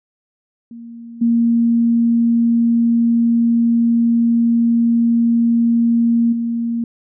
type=tone with level steps; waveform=sine; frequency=233.1 Hz; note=A#3; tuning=in tune; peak=-31 / -11 / -17 dBFS; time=0.71-6.84 s; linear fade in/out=2 ms; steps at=1.21 / 6.32 s; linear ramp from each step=10 ms; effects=none